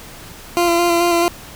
20% pulse tone with vibrato, 343.9 Hz, F4, 27 cents flat, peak -8 dBFS, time 0.57-1.28 s, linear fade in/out 0 ms, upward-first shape square, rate 4.6 Hz, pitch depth 17 cents each way, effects pink hiss -37 dBFS RMS until 1.55 s

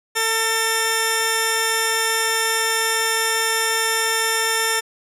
10% pulse tone pair together, 448.6 / 1794.4 Hz, A4 / A6, +34 / +34 cents, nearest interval 2 octaves, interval 2400 cents, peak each -13 dBFS, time 0.15-4.81 s, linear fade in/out 20 ms, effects resampled to 32000 Hz

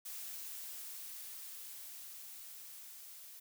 blue noise with level ramp, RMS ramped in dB -45 to -53 dBFS, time 0.05-3.4 s, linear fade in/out 10 ms, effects none

